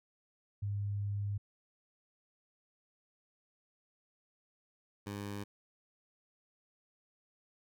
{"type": "tone pair in turn", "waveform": ["sine", "15% pulse"], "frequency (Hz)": [101.5, 101.5], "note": ["G#2", "G#2"], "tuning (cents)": [-39, -39], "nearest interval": "unison", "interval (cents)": 0, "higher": "neither", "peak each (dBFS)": [-33, -33], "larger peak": "neither", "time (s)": [[0.62, 1.38], [5.06, 5.44]], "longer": "first", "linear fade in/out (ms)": 10, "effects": []}